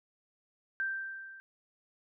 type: tone with level ramp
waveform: sine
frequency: 1568 Hz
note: G6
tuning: in tune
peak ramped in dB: -29 to -48 dBFS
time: 0.8-1.4 s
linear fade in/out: 0 ms
effects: none